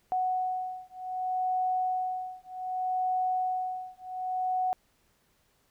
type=beating tone pair; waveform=sine; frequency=740 / 740.65 Hz; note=F#5 / F#5; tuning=0 / +2 cents; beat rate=0.65 Hz; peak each=-31 dBFS; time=0.12-4.73 s; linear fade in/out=0 ms; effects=pink hiss -69 dBFS RMS until 5.7 s